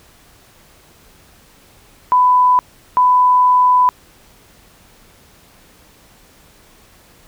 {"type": "tone bursts at uneven times", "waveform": "sine", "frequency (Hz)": 998, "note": "B5", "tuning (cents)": 18, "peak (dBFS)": -8, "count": 2, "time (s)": [[2.12, 2.59], [2.97, 3.89]], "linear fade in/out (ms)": 0, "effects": ["pink hiss -48 dBFS RMS until 7.27 s"]}